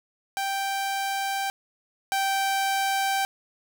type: tone pair in turn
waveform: sawtooth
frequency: 784 / 780.5 Hz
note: G5 / G5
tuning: 0 / -8 cents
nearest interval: unison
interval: 8 cents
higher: first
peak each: -22 / -19 dBFS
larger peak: second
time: 0.37-1.5 / 2.12-3.25 s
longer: neither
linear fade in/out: 0 ms
effects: none